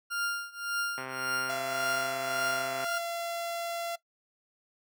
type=tone with tremolo; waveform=40% pulse; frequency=1400 Hz; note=F6; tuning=4 cents sharp; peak=-27 dBFS; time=0.1-2.99 s; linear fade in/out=20 ms; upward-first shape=triangle; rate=1.8 Hz; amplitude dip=95%
type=click train; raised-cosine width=0.5 ms; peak=-23 dBFS; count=245; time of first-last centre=0.98-2.843 s; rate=131 Hz
type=tone; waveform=sawtooth; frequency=682 Hz; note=F5; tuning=41 cents flat; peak=-29 dBFS; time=1.49-3.96 s; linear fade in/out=10 ms
effects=noise-tail reverb RT60 0.1 s tail -18 dB re dry + high-pass 150 Hz 12 dB/octave